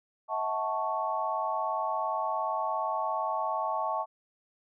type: chord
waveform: sine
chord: F# minor seventh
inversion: third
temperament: equal with one note detuned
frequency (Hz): 642.7 / 740 / 880 / 1108.7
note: E5 / F#5 / A5 / C#6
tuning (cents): -44 / 0 / 0 / 0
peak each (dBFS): -34 / -36 / -32 / -33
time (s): 0.28-4.06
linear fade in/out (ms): 50
effects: none